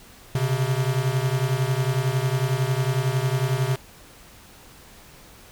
square beating tone pair, 126.5 / 137.5 Hz, B2 / C#3, +42 / -14 cents, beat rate 11 Hz, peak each -24 / -25 dBFS, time 0.35-3.76 s, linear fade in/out 2 ms, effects pink hiss -48 dBFS RMS until 5.51 s

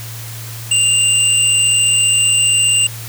sine tone pair together, 2794 / 8041 Hz, F7 / B8, 0 / +30 cents, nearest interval octave + tritone, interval 1830 cents, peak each -13 dBFS, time 0.71-2.87 s, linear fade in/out 5 ms, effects added 114 Hz sine -28 dBFS peak until 3.08 s + white hiss -32 dBFS RMS until 3.08 s

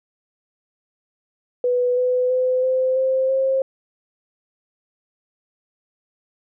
sine tone with pitch steps, 493.9 / 501.4 / 509 / 516.7 / 524.5 / 532.4 Hz, B4 / B4 / C5 / C5 / C5 / C5, 0 / +26 / -48 / -22 / +4 / +30 cents, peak -16 dBFS, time 1.64-3.62 s, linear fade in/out 2 ms, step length 330 ms, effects none

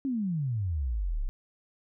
sine exponential sweep, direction down, 280.5 to 30.1 Hz, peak -27 dBFS, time 0.05-1.29 s, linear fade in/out 0 ms, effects none

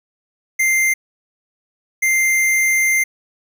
square tone bursts at uneven times, 2093 Hz, C7, in tune, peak -14 dBFS, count 2, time 0.59-0.94 / 2.02-3.04 s, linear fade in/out 10 ms, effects none

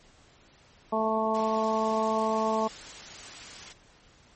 harmonic tone, 220 Hz, A3, in tune, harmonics 1 / 2 / 3 / 4 / 5, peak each -31 / -31 / -29 / -30 / -31 dBFS, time 0.92-2.68 s, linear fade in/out 10 ms
white noise, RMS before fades -43 dBFS, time 1.34-3.73 s, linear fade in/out 10 ms
effects pink hiss -58 dBFS RMS until 4.35 s + MP3 32 kbps

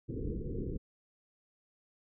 pink low-pass noise, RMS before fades -37 dBFS, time 0.08-0.78 s, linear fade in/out 20 ms, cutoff 480 Hz, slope 96 dB/octave, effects none

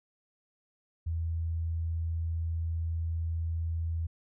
sine tone, 82.41 Hz, E2, in tune, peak -29 dBFS, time 1.06-4.07 s, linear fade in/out 10 ms, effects none

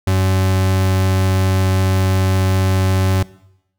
40% pulse tone, 94.6 Hz, F#2, 39 cents sharp, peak -12 dBFS, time 0.07-3.23 s, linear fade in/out 5 ms, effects noise-tail reverb RT60 0.8 s tail -20 dB re dry

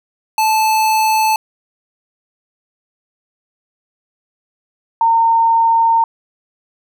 square / sine tone pair in turn, 873 / 913.9 Hz, A5 / A#5, -14 / -35 cents, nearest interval minor second, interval 79 cents, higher second, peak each -12 / -9 dBFS, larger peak second, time 0.38-1.36 / 5.01-6.04 s, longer second, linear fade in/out 2 ms, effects none

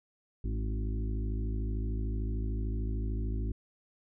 harmonic tone with a mistuned harmonic, 53.4 Hz, G#1, 49 cents sharp, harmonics 1 / 2 / 4 / 5 / 6 / 7, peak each -31 / -37 / -43 / -45 / -47 / -48 dBFS, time 0.44-3.52 s, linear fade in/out 5 ms, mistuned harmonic 5, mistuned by +29 cents, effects none

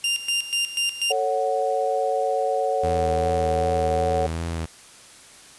sawtooth tone with tremolo, 2794 Hz, F7, in tune, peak -17 dBFS, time 0.04-1.12 s, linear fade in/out 2 ms, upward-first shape square, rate 4.1 Hz, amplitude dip 75%
sine chord, F# minor, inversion first, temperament equal with one note detuned, 445.9 / 554.4 / 740 Hz, A4 / C#5 / F#5, +23 / 0 / 0 cents, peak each -26 / -24 / -24 dBFS, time 1.1-4.27 s, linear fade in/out 10 ms
sawtooth tone with vibrato, 82.41 Hz, E2, in tune, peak -22 dBFS, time 2.83-4.66 s, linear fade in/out 10 ms, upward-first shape sine, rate 2.6 Hz, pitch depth 35 cents each way
effects white hiss -47 dBFS RMS until 5.58 s + resampled to 24000 Hz

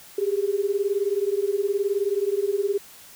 sine beating tone pair, 392 / 411 Hz, G4 / G#4, 0 / -18 cents, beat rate 19 Hz, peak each -24 / -24 dBFS, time 0.18-2.78 s, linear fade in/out 5 ms, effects white hiss -47 dBFS RMS until 3.15 s

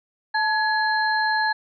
sine tone cluster, 872 / 1683 / 4161 Hz, A5 / G#6 / C8, -16 / +23 / -10 cents, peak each -22 / -22 / -30 dBFS, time 0.34-1.53 s, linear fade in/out 10 ms, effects none

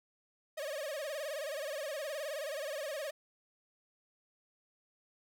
45% pulse tone with vibrato, 587.3 Hz, D5, in tune, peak -37 dBFS, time 0.57-3.11 s, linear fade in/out 10 ms, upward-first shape sine, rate 19 Hz, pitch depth 140 cents each way, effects none

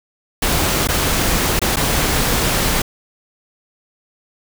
pink noise with dropouts, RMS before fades -17 dBFS, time 0.42-2.82 s, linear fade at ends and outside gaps 5 ms, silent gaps 0.874-0.886 / 1.594-1.616 / 1.76-1.768 s, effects none

